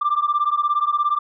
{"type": "beating tone pair", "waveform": "sine", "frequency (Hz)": [1175, 1192], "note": ["D6", "D6"], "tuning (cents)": [1, 25], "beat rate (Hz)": 17, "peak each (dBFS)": -19, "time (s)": [0.01, 1.19], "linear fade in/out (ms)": 10, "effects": ["tanh soft clip ceiling -12 dBFS"]}